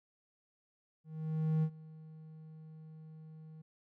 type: tone with ADSR envelope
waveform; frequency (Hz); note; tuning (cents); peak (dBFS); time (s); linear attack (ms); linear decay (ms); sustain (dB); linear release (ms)
triangle; 157.5; D#3; +21; -25; 1.04-3.62; 590; 69; -22; 8
effects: none